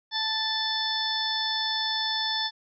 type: harmonic tone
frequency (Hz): 880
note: A5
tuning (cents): 0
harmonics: 1 / 2 / 4 / 5 / 6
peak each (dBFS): -33 / -33 / -29 / -34 / -32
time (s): 0.11-2.51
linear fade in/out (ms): 50
effects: none